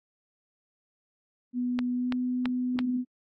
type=tone with pitch glide; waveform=sine; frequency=246.9 to 250.3 Hz; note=B3 to B3; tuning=0 to +23 cents; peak=-26 dBFS; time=1.53-3.05 s; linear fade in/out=50 ms; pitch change=+23 cents; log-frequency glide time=1.93-2.13 s
type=click train; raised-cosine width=0.3 ms; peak=-16 dBFS; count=4; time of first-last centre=1.79-2.79 s; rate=3 Hz
effects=AAC 32 kbps